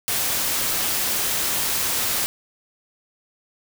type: noise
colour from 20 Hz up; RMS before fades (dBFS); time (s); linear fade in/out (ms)
white; -23; 0.08-2.26; 0
effects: none